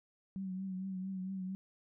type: tone with vibrato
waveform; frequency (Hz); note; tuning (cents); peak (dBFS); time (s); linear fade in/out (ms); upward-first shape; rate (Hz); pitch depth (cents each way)
sine; 189; F#3; +37; -37; 0.36-1.55; 0; triangle; 4.4; 49
effects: none